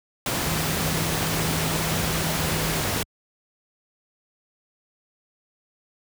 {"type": "tone in noise", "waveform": "sine", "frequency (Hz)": 160, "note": "D#3", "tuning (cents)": 49, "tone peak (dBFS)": -28, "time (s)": [0.47, 2.81], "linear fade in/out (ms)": 2, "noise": "pink", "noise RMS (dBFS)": -25, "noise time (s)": [0.26, 3.03], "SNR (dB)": -6, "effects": ["high-pass 60 Hz 12 dB/octave"]}